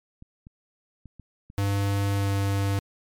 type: clicks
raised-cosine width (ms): 5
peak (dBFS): -32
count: 6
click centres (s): 0.224 / 0.469 / 1.057 / 1.197 / 1.501 / 1.641
type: tone with pitch glide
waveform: square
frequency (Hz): 99.8 to 99.05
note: G2 to G2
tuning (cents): +32 to +18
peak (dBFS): -23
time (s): 1.58-2.79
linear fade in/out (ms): 0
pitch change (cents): -14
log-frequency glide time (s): 2.17-2.29
effects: MP3 96 kbps